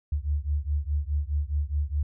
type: beating tone pair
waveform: sine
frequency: 71.2 / 76 Hz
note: C#2 / D#2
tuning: +47 / -40 cents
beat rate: 4.8 Hz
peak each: -27 / -28 dBFS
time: 0.12-2.03 s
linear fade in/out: 5 ms
effects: none